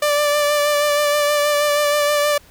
sawtooth tone with vibrato, 587.3 Hz, D5, in tune, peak -11 dBFS, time 0.02-2.38 s, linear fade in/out 5 ms, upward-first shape sine, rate 6.3 Hz, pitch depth 21 cents each way, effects pink hiss -49 dBFS RMS until 2.5 s

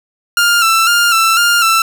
sawtooth tone with vibrato, 1369 Hz, F6, 35 cents flat, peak -5 dBFS, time 0.37-1.82 s, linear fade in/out 2 ms, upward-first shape square, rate 2 Hz, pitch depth 45 cents each way, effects none

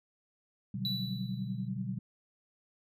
sine chord, G major seventh, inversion first, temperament equal with one note detuned, 123.47 / 146.83 / 185 / 195.32 Hz, B2 / D3 / F#3 / G3, 0 / 0 / 0 / -6 cents, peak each -38 / -43 / -39 / -38 dBFS, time 0.74-1.99 s, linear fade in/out 5 ms
triangle tone with exponential decay, 3951 Hz, B7, in tune, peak -29 dBFS, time 0.85-1.68 s, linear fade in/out 1 ms, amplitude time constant 180 ms
effects none

